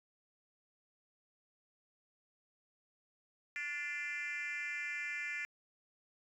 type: tone with frequency modulation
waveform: sine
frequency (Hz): 2063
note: C7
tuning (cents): -25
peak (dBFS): -35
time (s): 3.56-5.45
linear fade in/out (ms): 0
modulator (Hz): 314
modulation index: 1.4
effects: tanh soft clip ceiling -36 dBFS